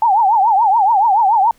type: tone with vibrato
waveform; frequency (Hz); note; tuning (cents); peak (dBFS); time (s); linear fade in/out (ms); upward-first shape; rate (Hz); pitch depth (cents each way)
sine; 847; G#5; +34; -9; 0.02-1.51; 2; triangle; 7; 230
effects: pink hiss -54 dBFS RMS until 1.58 s